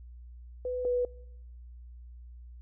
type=tone pair in turn; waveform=sine; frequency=499.7 / 492.5 Hz; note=B4 / B4; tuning=+20 / -5 cents; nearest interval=unison; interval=25 cents; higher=first; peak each=-30 / -25 dBFS; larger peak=second; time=0.65-0.85 / 0.85-1.05 s; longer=neither; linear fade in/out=2 ms; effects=noise-tail reverb RT60 0.9 s tail -25 dB re dry + added 60 Hz sine -45 dBFS peak until 2.61 s